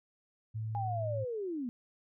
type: tone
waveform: sine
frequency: 110 Hz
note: A2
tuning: in tune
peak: -34 dBFS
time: 0.54-1.25 s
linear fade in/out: 20 ms
type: linear sweep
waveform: sine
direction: down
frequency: 823 to 229.2 Hz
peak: -34 dBFS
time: 0.75-1.69 s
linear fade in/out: 0 ms
effects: none